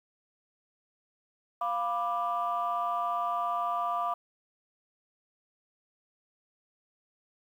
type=chord; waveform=sine; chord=B diminished; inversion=second; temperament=equal with one note detuned; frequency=698.5 / 987.8 / 1180.8 Hz; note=F5 / B5 / D6; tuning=0 / 0 / +9 cents; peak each=-31 / -34 / -30 dBFS; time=1.61-4.14 s; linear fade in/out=5 ms; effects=tanh soft clip ceiling -21 dBFS + 10-bit